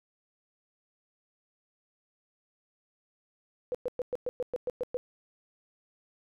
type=tone bursts; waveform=sine; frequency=497.3 Hz; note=B4; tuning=12 cents sharp; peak=-28 dBFS; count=10; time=3.72-4.97 s; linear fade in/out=0 ms; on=26 ms; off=110 ms; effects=none